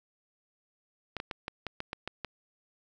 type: clicks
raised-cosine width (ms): 0.3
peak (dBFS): -19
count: 9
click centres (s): 1.167 / 1.201 / 1.312 / 1.481 / 1.667 / 1.804 / 1.931 / 2.076 / 2.247
effects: none